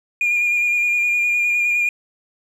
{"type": "tone with vibrato", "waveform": "triangle", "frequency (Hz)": 2421, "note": "D#7", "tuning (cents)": -48, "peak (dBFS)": -13, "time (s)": [0.21, 1.89], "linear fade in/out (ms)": 2, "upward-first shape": "square", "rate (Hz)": 9.7, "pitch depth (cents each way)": 17, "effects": ["tanh soft clip ceiling -11 dBFS"]}